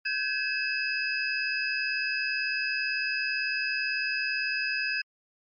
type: tone cluster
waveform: sine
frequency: 1550 / 1688 / 2600 / 4970 Hz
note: G6 / G#6 / E7 / D#8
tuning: -20 / +28 / -24 / -3 cents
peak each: -33 / -33 / -30 / -34 dBFS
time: 0.05-5.02 s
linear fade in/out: 10 ms
effects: MP3 32 kbps